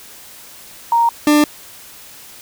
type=tone pair in turn; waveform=sine / 40% pulse; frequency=932.3 / 297.6 Hz; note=A#5 / D4; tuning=0 / +23 cents; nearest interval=octave + minor sixth; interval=1977 cents; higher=first; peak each=-10 / -8 dBFS; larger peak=second; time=0.92-1.09 / 1.27-1.44 s; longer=neither; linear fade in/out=2 ms; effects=white hiss -39 dBFS RMS until 2.41 s